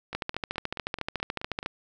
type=two click trains; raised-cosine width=0.3 ms; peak=-13 / -21 dBFS; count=22 / 8; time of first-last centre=0.15-1.661 / 0.13-1.629 s; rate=13.9 / 4.67 Hz; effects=none